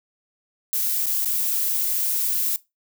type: noise with dropouts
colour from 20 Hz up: violet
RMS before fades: -23 dBFS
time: 0.73-2.56 s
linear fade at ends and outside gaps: 0 ms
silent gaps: 1.059-1.066 / 1.248-1.257 s
effects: noise-tail reverb RT60 0.2 s tail -19 dB re dry